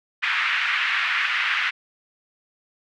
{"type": "band-pass noise", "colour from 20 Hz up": "white", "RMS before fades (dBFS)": -23, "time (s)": [0.22, 1.71], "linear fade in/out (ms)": 20, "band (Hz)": [1400, 2500], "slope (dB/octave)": 24, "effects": []}